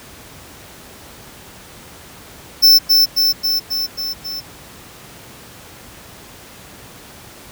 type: tone with echo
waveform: square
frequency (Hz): 5320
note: E8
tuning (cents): +15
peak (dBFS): -6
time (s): 2.62-2.79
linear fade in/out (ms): 20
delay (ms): 270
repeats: 6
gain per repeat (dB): -3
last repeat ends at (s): 4.41
effects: pink hiss -39 dBFS RMS until 7.51 s + high-pass 60 Hz 12 dB/octave